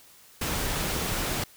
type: noise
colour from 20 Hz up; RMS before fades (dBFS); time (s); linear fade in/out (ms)
pink; -29; 0.41-1.44; 5
effects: white hiss -54 dBFS RMS until 1.56 s